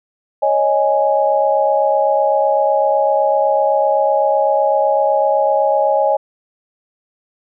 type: chord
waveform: sine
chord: C# suspended second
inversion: none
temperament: equal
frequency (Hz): 554.4 / 622.3 / 830.6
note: C#5 / D#5 / G#5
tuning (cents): 0 / 0 / 0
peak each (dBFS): -16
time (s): 0.42-6.17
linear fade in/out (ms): 10
effects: none